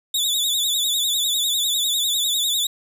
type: tone with vibrato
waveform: sawtooth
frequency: 3615 Hz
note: A7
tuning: 46 cents sharp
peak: -16 dBFS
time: 0.14-2.67 s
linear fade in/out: 5 ms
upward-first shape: sine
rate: 10 Hz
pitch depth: 100 cents each way
effects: none